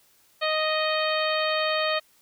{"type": "harmonic tone", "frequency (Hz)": 622.3, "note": "D#5", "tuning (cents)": 0, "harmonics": [1, 2, 3, 4, 5, 6, 7], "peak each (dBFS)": [-26, -29, -31, -32, -33, -34, -34], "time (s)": [0.41, 2], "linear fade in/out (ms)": 20, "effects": ["white hiss -61 dBFS RMS until 2.21 s"]}